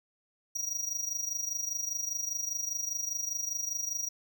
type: tone with amplitude modulation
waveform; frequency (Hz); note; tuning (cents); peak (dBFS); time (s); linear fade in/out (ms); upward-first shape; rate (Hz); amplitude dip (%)
square; 5750; F8; +50; -29; 0.55-4.09; 10; sine; 25; 75
effects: none